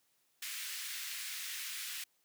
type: high-pass noise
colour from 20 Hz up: pink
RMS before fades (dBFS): -42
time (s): 0.42-2.04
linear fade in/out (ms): 5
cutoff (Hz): 1800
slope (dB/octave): 24
effects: white hiss -75 dBFS RMS until 2.24 s + high-pass 80 Hz 12 dB/octave